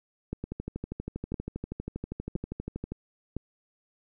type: two click trains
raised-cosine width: 3 ms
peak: -19 / -21 dBFS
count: 4 / 32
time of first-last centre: 0.33-3.366 / 0.44-2.92 s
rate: 0.988 / 12.5 Hz
effects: none